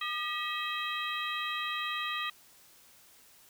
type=harmonic tone with a mistuned harmonic; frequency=642 Hz; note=E5; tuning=46 cents flat; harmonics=2 / 3 / 4 / 5 / 6; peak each=-36 / -38 / -39 / -40 / -41 dBFS; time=0.01-2.3 s; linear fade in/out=5 ms; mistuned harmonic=2; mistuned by=-100 cents; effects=white hiss -59 dBFS RMS until 3.49 s